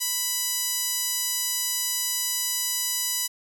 10% pulse tone with band-pass filter, 990 Hz, B5, 4 cents sharp, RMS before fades -27 dBFS, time 0-3.28 s, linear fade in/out 20 ms, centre 9900 Hz, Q 8.5, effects none

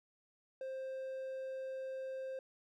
triangle tone, 527 Hz, C5, 12 cents sharp, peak -38 dBFS, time 0.61-2.39 s, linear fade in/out 2 ms, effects none

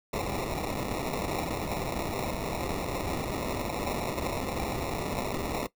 blue noise with sample-and-hold, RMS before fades -32 dBFS, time 0.13-5.67 s, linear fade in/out 5 ms, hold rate 1575 Hz, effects noise-tail reverb RT60 0.1 s tail -17 dB re dry

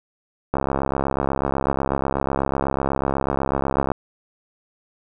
click train, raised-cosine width 1 ms, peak -7 dBFS, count 231, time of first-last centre 0.54-3.917 s, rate 68.1 Hz, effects none

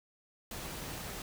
pink noise, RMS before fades -42 dBFS, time 0.51-1.22 s, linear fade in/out 2 ms, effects none

